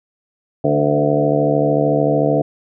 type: harmonic tone with a mistuned harmonic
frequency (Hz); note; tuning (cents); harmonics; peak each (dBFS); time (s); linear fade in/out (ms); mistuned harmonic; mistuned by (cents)
73.42; D2; 0; 2 / 3 / 4 / 5 / 6 / 7 / 8 / 9 / 10; -20 / -30 / -19 / -30 / -20 / -20 / -29 / -19 / -27; 0.64-2.42; 5; 6; +17
effects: none